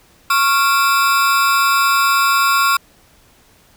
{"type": "ring-modulated tone", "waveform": "40% pulse", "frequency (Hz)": 1244.5, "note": "D#6", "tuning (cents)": 0, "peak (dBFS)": -8, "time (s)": [0.3, 2.77], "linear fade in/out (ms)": 5, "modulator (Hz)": 142, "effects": ["pink hiss -51 dBFS RMS until 3.76 s"]}